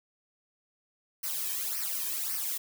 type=noise with flanger; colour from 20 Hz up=blue; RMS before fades=-33 dBFS; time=1.23-2.58 s; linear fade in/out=10 ms; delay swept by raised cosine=0.27 to 1.47 ms; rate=1.8 Hz; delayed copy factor=-0.75; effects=none